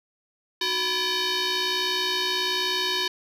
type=tone with frequency modulation; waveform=sine; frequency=369.6 Hz; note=F#4; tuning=2 cents flat; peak=-20 dBFS; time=0.61-3.08 s; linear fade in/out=5 ms; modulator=678 Hz; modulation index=6.8; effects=tanh soft clip ceiling -22 dBFS